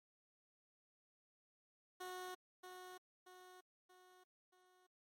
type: tone with echo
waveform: 15% pulse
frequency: 366.4 Hz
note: F#4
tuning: 17 cents flat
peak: -40 dBFS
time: 2-2.35 s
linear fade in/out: 10 ms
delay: 630 ms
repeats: 4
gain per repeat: -6 dB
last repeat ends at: 4.87 s
effects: MP3 64 kbps